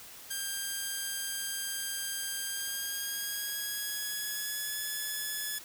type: tone with pitch glide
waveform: 5% pulse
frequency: 1597 to 1711.6 Hz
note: G6 to A6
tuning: +32 to -48 cents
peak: -23 dBFS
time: 0.3-5.59 s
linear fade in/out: 10 ms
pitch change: +120 cents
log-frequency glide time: 2.46-4.81 s
effects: white hiss -49 dBFS RMS until 5.64 s